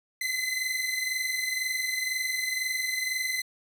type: tone pair together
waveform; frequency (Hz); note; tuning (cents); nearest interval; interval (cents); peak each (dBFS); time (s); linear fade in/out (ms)
sawtooth; 2031 / 2053; B6 / C7; +48 / -33; unison; 19; -26 / -29; 0.21-3.42; 5
effects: none